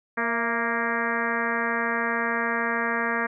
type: harmonic tone with a mistuned harmonic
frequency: 233.1 Hz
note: A#3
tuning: in tune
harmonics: 1 / 2 / 3 / 4 / 5 / 6 / 7 / 8 / 9 / 10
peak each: -32 / -32 / -34 / -33 / -31 / -34 / -29 / -31 / -36 / -41 dBFS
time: 0.17-3.27 s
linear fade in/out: 10 ms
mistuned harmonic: 3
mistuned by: -50 cents
effects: none